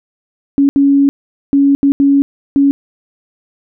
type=tone bursts at uneven times; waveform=sine; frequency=279.3 Hz; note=C#4; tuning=13 cents sharp; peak=-6 dBFS; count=6; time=0.58-0.69 / 0.76-1.09 / 1.53-1.75 / 1.83-1.92 / 2-2.22 / 2.56-2.71 s; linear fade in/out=0 ms; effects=none